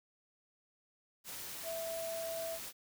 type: tone in noise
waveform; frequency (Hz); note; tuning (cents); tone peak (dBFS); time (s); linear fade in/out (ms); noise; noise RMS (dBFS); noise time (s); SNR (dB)
sine; 659.3; E5; 0; -38; 1.63-2.59; 50; white; -45; 1.24-2.73; +4
effects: none